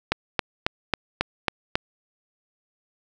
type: click train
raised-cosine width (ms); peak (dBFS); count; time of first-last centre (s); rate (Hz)
0.3; -4; 7; 0.12-1.755; 3.67
effects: none